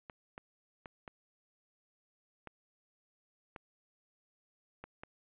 clicks, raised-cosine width 0.5 ms, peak -30 dBFS, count 8, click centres 0.098 / 0.379 / 0.858 / 1.078 / 2.473 / 3.562 / 4.84 / 5.035 s, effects resampled to 8000 Hz

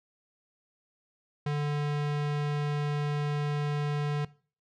square tone, 146.83 Hz, D3, in tune, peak -28 dBFS, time 1.46-4.25 s, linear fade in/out 5 ms, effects noise-tail reverb RT60 0.4 s tail -20 dB re dry + low-pass 4000 Hz 12 dB/octave

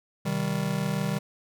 square chord, C minor, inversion none, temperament just, 130.81 / 156.98 / 196.22 Hz, C3 / Eb3 / G3, 0 / +16 / +2 cents, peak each -34 / -30 / -30 dBFS, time 0.25-1.19 s, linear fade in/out 10 ms, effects none

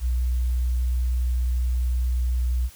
sine tone, 61.6 Hz, B1, 4 cents flat, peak -20 dBFS, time 0-2.7 s, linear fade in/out 50 ms, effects white hiss -49 dBFS RMS until 2.75 s

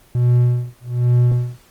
triangle tone with tremolo, 122.2 Hz, B2, 18 cents flat, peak -8 dBFS, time 0.15-1.6 s, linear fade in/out 0 ms, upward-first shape sine, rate 1.2 Hz, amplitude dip 100%, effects pink hiss -51 dBFS RMS until 1.7 s + Opus 24 kbps

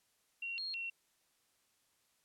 sine tone with pitch steps, 2747 / 4257 / 2727 Hz, F7 / C8 / F7, -29 / +29 / -42 cents, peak -38 dBFS, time 0.42-0.9 s, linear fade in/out 5 ms, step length 160 ms, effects white hiss -75 dBFS RMS until 2.24 s + low-pass 12000 Hz 12 dB/octave

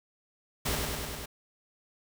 pink noise with echo, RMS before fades -30 dBFS, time 0.65-0.76 s, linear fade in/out 10 ms, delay 100 ms, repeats 5, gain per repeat -2 dB, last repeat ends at 1.26 s, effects none

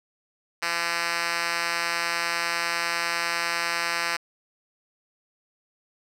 5% pulse tone with band-pass filter, 170 Hz, F3, 46 cents flat, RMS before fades -27 dBFS, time 0.62-4.17 s, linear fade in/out 10 ms, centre 3300 Hz, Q 0.76, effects none

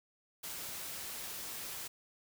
white noise, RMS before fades -43 dBFS, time 0.43-1.88 s, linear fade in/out 10 ms, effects none

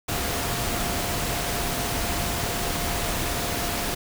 sine tone in noise, 698.5 Hz, F5, in tune, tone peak -35 dBFS, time 0.08-3.95 s, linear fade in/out 10 ms, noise pink, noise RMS -27 dBFS, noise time 0.08-3.95 s, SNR -11 dB, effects none

